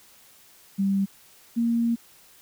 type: tone pair in turn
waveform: sine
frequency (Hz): 196 / 233.1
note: G3 / A#3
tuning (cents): 0 / 0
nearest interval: minor third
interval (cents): 300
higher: second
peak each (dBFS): -20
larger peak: neither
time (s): 0.78-1.06 / 1.56-1.96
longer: second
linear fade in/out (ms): 20
effects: white hiss -54 dBFS RMS until 2.41 s